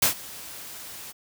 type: noise with ADSR envelope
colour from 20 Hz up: white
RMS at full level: -18 dBFS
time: 0.02-1.13 s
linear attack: 7 ms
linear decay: 110 ms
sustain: -22 dB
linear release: 26 ms
effects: none